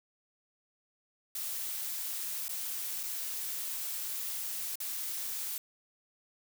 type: noise with dropouts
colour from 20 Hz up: blue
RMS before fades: -37 dBFS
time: 1.35-5.58 s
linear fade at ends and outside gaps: 2 ms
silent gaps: 2.482-2.492 / 3.032-3.035 / 4.756-4.802 s
effects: none